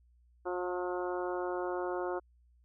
harmonic tone with a mistuned harmonic, 179.4 Hz, F3, 47 cents sharp, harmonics 2 / 3 / 4 / 5 / 6 / 7 / 8, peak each -35 / -39 / -41 / -43 / -45 / -46 / -47 dBFS, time 0.45-2.2 s, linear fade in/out 20 ms, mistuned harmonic 7, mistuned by +23 cents, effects added 60 Hz sine -62 dBFS peak until 2.64 s

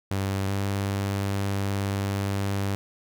sawtooth tone pair in turn, 97.4 / 99.05 Hz, G2 / G2, -11 / +18 cents, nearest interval unison, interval 29 cents, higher second, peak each -21 dBFS, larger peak neither, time 0.11-0.47 / 0.47-2.75 s, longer second, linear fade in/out 0 ms, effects none

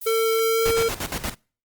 violet noise, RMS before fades -33 dBFS, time 0.01-0.74 s, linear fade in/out 10 ms
square tone with pitch glide, 449.4 to 456.2 Hz, A4 to A#4, +37 to -37 cents, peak -19 dBFS, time 0.06-0.89 s, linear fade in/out 10 ms, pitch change +26 cents, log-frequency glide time 0.48-0.74 s
pink noise with tremolo, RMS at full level -27 dBFS, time 0.65-1.35 s, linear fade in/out 10 ms, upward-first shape square, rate 8.5 Hz, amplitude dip 75%
effects noise-tail reverb RT60 0.4 s tail -26 dB re dry + Opus 24 kbps

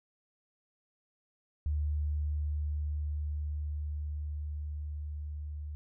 sine tone with level ramp, 74.6 Hz, D2, 28 cents sharp, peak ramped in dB -28 to -37 dBFS, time 1.66-5.75 s, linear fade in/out 0 ms, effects none

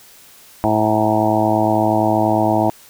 harmonic tone with a mistuned harmonic, 108.6 Hz, A2, 22 cents flat, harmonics 1 / 2 / 3 / 4 / 5 / 6 / 7 / 8 / 9, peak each -23 / -22 / -19 / -30 / -26 / -19 / -20 / -24 / -24 dBFS, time 0.64-2.7 s, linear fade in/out 0 ms, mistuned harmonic 9, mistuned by -65 cents, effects white hiss -45 dBFS RMS until 2.89 s

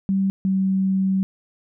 sine tone pair in turn, 193.6 / 191.16 Hz, G3 / G3, -21 / -43 cents, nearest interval unison, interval 22 cents, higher first, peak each -17 dBFS, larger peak neither, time 0.09-0.3 / 0.45-1.23 s, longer second, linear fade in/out 0 ms, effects none

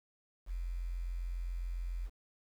sine tone with quantisation, 43.65 Hz, F1, in tune, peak -35 dBFS, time 0.46-2.1 s, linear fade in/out 50 ms, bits 10, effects none

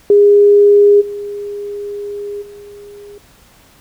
sine tone with level steps, 408.6 Hz, G#4, 28 cents flat, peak -4 / -21 / -32 dBFS, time 0.1-3.18 s, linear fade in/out 2 ms, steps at 1 / 2.41 s, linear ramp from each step 20 ms, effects pink hiss -47 dBFS RMS until 3.8 s

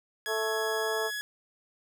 harmonic tone, 220 Hz, A3, in tune, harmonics 2 / 3 / 4 / 5 / 6, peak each -31 / -35 / -37 / -39 / -41 dBFS, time 0.26-1.11 s, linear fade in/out 50 ms
sawtooth tone with pitch glide, 1673 to 1682.7 Hz, G#6 to G#6, +12 to +22 cents, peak -29 dBFS, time 0.26-1.21 s, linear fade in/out 0 ms, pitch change +10 cents, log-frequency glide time 0.8-0.96 s
effects none

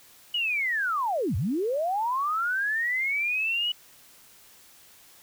sine linear two-way sweep, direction down then up, 2960 to 75.8 to 2960 Hz, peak -24 dBFS, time 0.34-3.72 s, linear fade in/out 5 ms, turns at 1.36 s, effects white hiss -54 dBFS RMS until 5.22 s

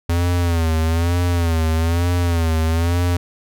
square tone with vibrato, 84 Hz, E2, 33 cents sharp, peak -16 dBFS, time 0.09-3.17 s, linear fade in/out 5 ms, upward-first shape sine, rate 1.1 Hz, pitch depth 85 cents each way, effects none

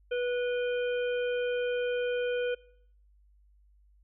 harmonic tone with a mistuned harmonic, 490 Hz, B4, 14 cents flat, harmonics 1 / 3 / 5 / 6, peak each -28 / -38 / -42 / -44 dBFS, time 0.11-2.55 s, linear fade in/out 10 ms, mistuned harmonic 6, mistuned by +100 cents, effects noise-tail reverb RT60 0.7 s tail -24 dB re dry + added 50 Hz sine -59 dBFS peak until 4.03 s

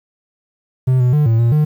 triangle tone with pitch steps, 128.7 / 124.5 / 149.1 / 113.4 / 117.2 / 151.5 Hz, C3 / B2 / D3 / A#2 / A#2 / D#3, -28 / +14 / +27 / -47 / +10 / -46 cents, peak -8 dBFS, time 0.87-1.65 s, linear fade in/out 10 ms, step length 130 ms, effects 8-bit

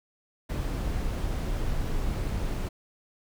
brown noise, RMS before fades -29 dBFS, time 0.49-2.69 s, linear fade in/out 10 ms, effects none

